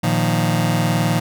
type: chord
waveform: sawtooth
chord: Bb suspended fourth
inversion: none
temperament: just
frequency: 116.54 / 155.39 / 174.81 Hz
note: Bb2 / Eb3 / F3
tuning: 0 / -2 / +2 cents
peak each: -16 dBFS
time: 0.03-1.2 s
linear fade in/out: 10 ms
effects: none